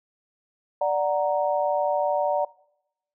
sine chord, D augmented, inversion none, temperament equal, 587.3 / 740 / 932.3 Hz, D5 / F#5 / A#5, 0 / 0 / 0 cents, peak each -23 / -26 / -27 dBFS, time 0.81-2.45 s, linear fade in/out 5 ms, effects noise-tail reverb RT60 0.8 s tail -22 dB re dry

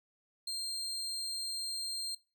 35% pulse tone, 4186 Hz, C8, in tune, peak -34 dBFS, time 0.47-2.15 s, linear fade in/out 5 ms, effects noise-tail reverb RT60 0.3 s tail -20 dB re dry

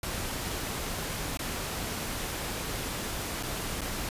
pink noise with dropouts, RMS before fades -34 dBFS, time 0.03-4.09 s, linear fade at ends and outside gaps 2 ms, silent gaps 1.373-1.391 / 3.428-3.432 / 3.809-3.815 s, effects resampled to 32000 Hz

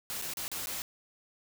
white noise with dropouts, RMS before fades -37 dBFS, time 0.1-0.82 s, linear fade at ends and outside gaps 0 ms, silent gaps 0.215-0.222 / 0.336-0.371 / 0.48-0.516 / 0.659-0.67 s, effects none

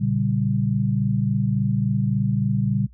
sine chord, G diminished, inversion first, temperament just, 117.6 / 141.12 / 196 Hz, Bb2 / Db3 / G3, +16 / +31 / 0 cents, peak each -23 dBFS, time 0-2.87 s, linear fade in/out 20 ms, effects noise-tail reverb RT60 0.1 s tail -22 dB re dry + added 60 Hz sine -45 dBFS peak until 2.93 s

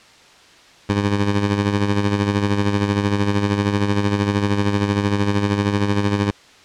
15% pulse tone with tremolo, 101.5 Hz, G#2, 39 cents flat, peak -8 dBFS, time 0.89-6.31 s, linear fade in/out 5 ms, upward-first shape sine, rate 13 Hz, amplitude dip 55%, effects white hiss -47 dBFS RMS until 6.64 s + low-pass 5000 Hz 12 dB/octave

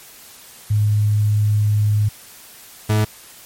sine / 40% pulse tone pair in turn, 105.1 / 107.12 Hz, G#2 / A2, +21 / -46 cents, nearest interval unison, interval 33 cents, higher second, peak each -13 dBFS, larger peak neither, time 0.7-2.09 / 2.89-3.05 s, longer first, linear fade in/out 10 ms, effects white hiss -42 dBFS RMS until 3.45 s + MP3 64 kbps

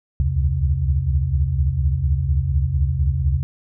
sine tone cluster, 68.5 / 72.7 / 84.1 / 132.4 Hz, C#2 / D2 / E2 / C3, -20 / -17 / +35 / +21 cents, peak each -22 dBFS, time 0.2-3.43 s, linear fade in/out 0 ms, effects none

